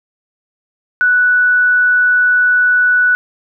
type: tone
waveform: sine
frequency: 1480 Hz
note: F#6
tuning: in tune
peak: -8 dBFS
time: 1.01-3.15 s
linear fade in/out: 0 ms
effects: none